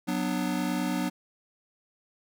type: chord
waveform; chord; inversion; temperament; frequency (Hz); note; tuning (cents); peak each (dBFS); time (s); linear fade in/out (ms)
square; B minor; second; just; 185.21 / 246.9 / 296.3; F#3 / B3 / D4; +2 / 0 / +15; -32; 0.07-1.1; 20
effects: none